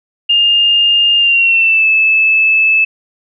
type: tone with pitch glide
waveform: sine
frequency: 2819 to 2615 Hz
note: F7 to E7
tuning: +16 to -15 cents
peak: -7 dBFS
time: 0.29-2.85 s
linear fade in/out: 10 ms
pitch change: -131 cents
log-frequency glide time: 1.17-1.87 s
effects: none